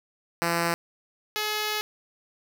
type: tone pair in turn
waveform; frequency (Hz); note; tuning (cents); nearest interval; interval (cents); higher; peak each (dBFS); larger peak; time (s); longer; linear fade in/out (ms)
5% pulse; 169.6 / 424.7; E3 / G#4; +50 / +39; octave + major third; 1589; second; -12 / -15; first; 0.42-0.74 / 1.36-1.81; second; 0
effects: none